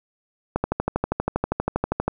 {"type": "click train", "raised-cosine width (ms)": 1, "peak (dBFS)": -7, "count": 20, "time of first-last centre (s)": [0.56, 2.08], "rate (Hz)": 12.5, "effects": []}